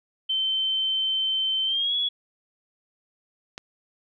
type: tone with pitch glide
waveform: sine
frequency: 3092 to 3372 Hz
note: G7 to G#7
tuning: -24 to +26 cents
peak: -22 dBFS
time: 0.29-2.09 s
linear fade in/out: 10 ms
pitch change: +150 cents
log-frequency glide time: 1.65-1.95 s
type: click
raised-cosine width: 0.2 ms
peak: -18 dBFS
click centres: 3.579 s
effects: none